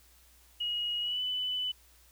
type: tone with pitch glide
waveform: sine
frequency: 2892 to 2996 Hz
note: F#7 to F#7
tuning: -40 to +21 cents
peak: -30 dBFS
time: 0.6-1.72 s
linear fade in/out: 10 ms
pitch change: +61 cents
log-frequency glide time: 1.01-1.21 s
effects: added 60 Hz sine -62 dBFS peak until 2.11 s + white hiss -62 dBFS RMS until 2.11 s